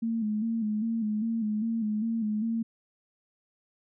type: tone with vibrato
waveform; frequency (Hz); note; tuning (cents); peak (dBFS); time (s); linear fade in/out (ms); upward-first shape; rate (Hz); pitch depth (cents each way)
sine; 220; A3; 0; -26; 0.02-2.63; 10; square; 2.5; 61
effects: none